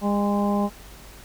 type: harmonic tone with a mistuned harmonic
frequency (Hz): 203.1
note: G#3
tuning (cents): -38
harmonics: 1 / 2 / 3 / 4 / 5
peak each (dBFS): -21 / -30 / -29 / -29 / -31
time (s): 0.01-0.7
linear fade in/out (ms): 50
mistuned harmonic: 5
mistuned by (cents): +32
effects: added 50 Hz sine -46 dBFS peak until 1.24 s + pink hiss -46 dBFS RMS until 1.24 s